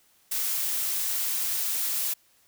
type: noise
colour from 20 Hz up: blue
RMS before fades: -28 dBFS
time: 0.31-2.14 s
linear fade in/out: 10 ms
effects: white hiss -63 dBFS RMS until 2.47 s